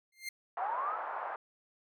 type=tone with exponential growth; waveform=sawtooth; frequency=2105 Hz; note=C7; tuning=10 cents sharp; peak=-31 dBFS; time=0.12-0.29 s; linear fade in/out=5 ms; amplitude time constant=35 ms
type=linear sweep; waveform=sine; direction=up; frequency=659.3 to 1371 Hz; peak=-33 dBFS; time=0.57-0.98 s; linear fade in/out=50 ms
type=band-pass noise; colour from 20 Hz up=pink; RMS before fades=-39 dBFS; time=0.57-1.36 s; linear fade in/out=2 ms; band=710 to 1300 Hz; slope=24 dB/octave
effects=none

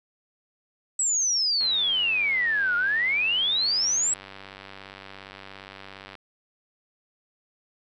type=exponential two-way sweep; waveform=sine; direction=down then up; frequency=7930 to 1396.9 to 7930 Hz; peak=-21 dBFS; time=0.99-4.14 s; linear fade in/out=5 ms; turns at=2.76 s
type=click train; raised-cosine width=0.3 ms; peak=-25 dBFS; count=443; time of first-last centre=1.61-6.153 s; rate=97.3 Hz
effects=none

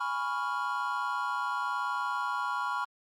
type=chord; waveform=triangle; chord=C# dominant seventh; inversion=second; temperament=equal; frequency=830.6 / 987.8 / 1108.7 / 1396.9 Hz; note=G#5 / B5 / C#6 / E#6; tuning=0 / 0 / 0 / 0 cents; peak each=-37 / -32 / -33 / -33 dBFS; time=0-2.85 s; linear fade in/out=10 ms; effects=Opus 48 kbps

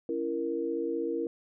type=chord; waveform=sine; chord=A# diminished; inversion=first; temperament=just; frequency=279.7 / 335.6 / 466.2 Hz; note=C#4 / E4 / A#4; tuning=+16 / +31 / 0 cents; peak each=-37 / -32 / -32 dBFS; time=0.09-1.27 s; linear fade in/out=2 ms; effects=none

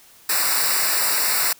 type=noise with comb filter; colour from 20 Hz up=white; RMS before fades=-20 dBFS; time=0.29-1.53 s; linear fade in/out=5 ms; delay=0.31 ms; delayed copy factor=-1; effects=white hiss -50 dBFS RMS until 1.59 s

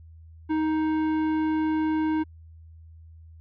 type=tone with tanh clipping; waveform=triangle; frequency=312.6 Hz; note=D#4; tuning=8 cents sharp; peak=-24 dBFS; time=0.49-2.24 s; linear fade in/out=20 ms; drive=17 dB; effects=added 81 Hz sine -45 dBFS peak until 3.4 s

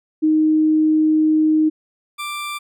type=tone pair in turn; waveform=sine / 20% pulse; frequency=311.1 / 1178.6 Hz; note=D#4 / D6; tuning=0 / +6 cents; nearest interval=octave + major seventh; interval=2306 cents; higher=second; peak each=-12 / -20 dBFS; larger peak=first; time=0.22-1.7 / 2.18-2.59 s; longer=first; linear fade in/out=20 ms; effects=none

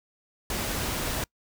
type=noise; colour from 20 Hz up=pink; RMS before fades=-30 dBFS; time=0.5-1.24 s; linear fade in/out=2 ms; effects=noise-tail reverb RT60 0.1 s tail -26 dB re dry

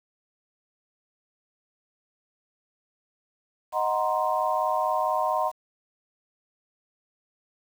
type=chord; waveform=sine; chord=C half-diminished seventh; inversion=first; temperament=equal with one note detuned; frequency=622.3 / 740 / 942.1 / 1046.5 Hz; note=Eb5 / Gb5 / Bb5 / C6; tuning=0 / 0 / +18 / 0 cents; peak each=-28 dBFS; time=3.72-5.52 s; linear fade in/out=50 ms; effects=8-bit

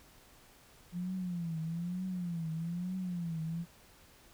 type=tone with vibrato; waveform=sine; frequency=172.8 Hz; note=F3; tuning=18 cents flat; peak=-34 dBFS; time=0.92-3.66 s; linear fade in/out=50 ms; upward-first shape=triangle; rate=1.1 Hz; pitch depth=150 cents each way; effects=pink hiss -60 dBFS RMS until 4.33 s

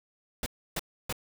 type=noise bursts; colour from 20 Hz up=pink; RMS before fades=-32 dBFS; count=3; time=0.43-1.126 s; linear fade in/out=2 ms; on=32 ms; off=300 ms; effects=none

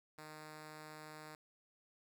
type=tone; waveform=5% pulse; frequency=154.1 Hz; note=D#3; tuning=16 cents flat; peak=-39 dBFS; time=0.18-1.35 s; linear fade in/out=2 ms; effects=none

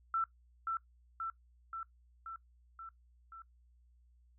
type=tone with echo; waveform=sine; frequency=1337 Hz; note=E6; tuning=24 cents sharp; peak=-30 dBFS; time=0.14-0.24 s; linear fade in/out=2 ms; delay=530 ms; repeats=6; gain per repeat=-3 dB; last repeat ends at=3.42 s; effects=noise-tail reverb RT60 0.1 s tail -18 dB re dry + added 60 Hz sine -63 dBFS peak until 4.38 s

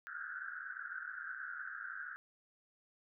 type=band-pass noise; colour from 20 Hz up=white; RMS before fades=-45 dBFS; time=0.07-2.16 s; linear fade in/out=0 ms; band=1400 to 1600 Hz; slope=96 dB/octave; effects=none

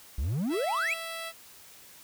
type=exponential sweep; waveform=triangle; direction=up; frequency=57.1 to 2727 Hz; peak=-25 dBFS; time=0.18-0.94 s; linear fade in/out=5 ms
type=tone; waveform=10% pulse; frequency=659.3 Hz; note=E5; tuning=in tune; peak=-27 dBFS; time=0.49-1.33 s; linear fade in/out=50 ms
effects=white hiss -52 dBFS RMS until 2.03 s

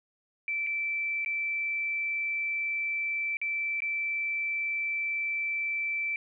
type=tone with dropouts; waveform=sine; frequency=2329 Hz; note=D7; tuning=15 cents flat; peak=-28 dBFS; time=0.48-6.16 s; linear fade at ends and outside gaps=1 ms; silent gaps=0.666-0.67 / 1.248-1.26 / 3.37-3.415 / 3.804-3.82 s; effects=none

